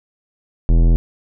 sine tone with tanh clipping, 41.74 Hz, E1, 22 cents sharp, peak -11 dBFS, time 0.69-0.96 s, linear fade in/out 0 ms, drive 17 dB, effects none

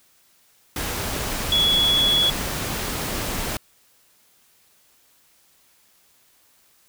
sine tone in noise, 3373 Hz, G#7, 26 cents sharp, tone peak -16 dBFS, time 1.52-2.3 s, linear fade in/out 2 ms, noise pink, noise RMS -27 dBFS, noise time 0.76-3.57 s, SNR +8 dB, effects white hiss -59 dBFS RMS until 6.88 s

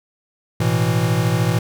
square chord, A suspended second, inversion none, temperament equal, 110 / 123.47 / 164.81 Hz, A2 / B2 / E3, 0 / 0 / 0 cents, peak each -21 dBFS, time 0.6-1.59 s, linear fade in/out 5 ms, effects none

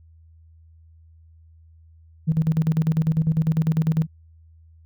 sine tone with tremolo, 159.5 Hz, D#3, 43 cents sharp, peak -14 dBFS, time 2.27-4.07 s, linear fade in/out 20 ms, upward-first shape square, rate 10 Hz, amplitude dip 75%, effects tanh soft clip ceiling -11 dBFS + added 81 Hz sine -48 dBFS peak until 4.85 s

